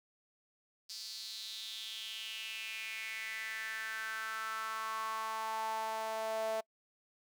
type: tone with high-pass filter sweep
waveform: sawtooth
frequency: 220.8 Hz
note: A3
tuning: 6 cents sharp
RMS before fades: -40 dBFS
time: 0.89-6.61 s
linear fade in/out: 10 ms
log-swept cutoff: 4800 to 630 Hz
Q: 5.3
effects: noise-tail reverb RT60 0.1 s tail -26 dB re dry